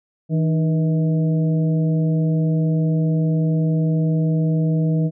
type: harmonic tone with a mistuned harmonic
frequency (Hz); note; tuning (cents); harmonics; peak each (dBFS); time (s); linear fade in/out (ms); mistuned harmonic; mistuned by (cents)
160.4; E3; -47; 1 / 2 / 3 / 4; -16 / -26 / -30 / -33; 0.29-5.11; 50; 2; -87
effects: none